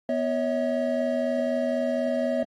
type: tone cluster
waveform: triangle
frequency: 246.2 / 558 / 642 Hz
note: B3 / C#5 / E5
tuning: -5 / +11 / -46 cents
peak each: -26 / -26 / -25 dBFS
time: 0.09-2.43 s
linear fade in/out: 2 ms
effects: AAC 32 kbps